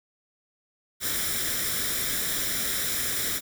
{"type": "noise with comb filter", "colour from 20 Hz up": "white", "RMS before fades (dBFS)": -28, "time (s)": [1, 3.41], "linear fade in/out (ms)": 50, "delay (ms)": 0.55, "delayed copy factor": 0.65, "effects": []}